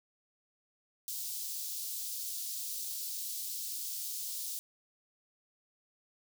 white high-pass noise, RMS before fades -39 dBFS, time 1.08-4.59 s, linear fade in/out 0 ms, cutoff 4000 Hz, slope 24 dB/octave, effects none

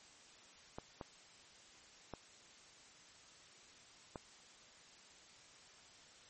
clicks, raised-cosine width 1 ms, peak -30 dBFS, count 4, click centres 0.785 / 1.012 / 2.137 / 4.158 s, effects white hiss -61 dBFS RMS until 6.29 s + MP3 32 kbps

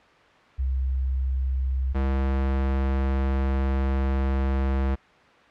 sine / square tone pair in turn, 65.41 / 67.05 Hz, C2 / C2, 0 / +43 cents, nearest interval unison, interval 43 cents, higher second, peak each -22 dBFS, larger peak neither, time 0.58-1.94 / 1.94-4.96 s, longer second, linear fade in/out 20 ms, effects white hiss -53 dBFS RMS until 5.5 s + low-pass 2000 Hz 12 dB/octave

